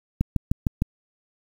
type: click train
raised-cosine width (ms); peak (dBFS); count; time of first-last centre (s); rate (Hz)
5; -8; 5; 0.21-0.821; 6.55
effects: 7-bit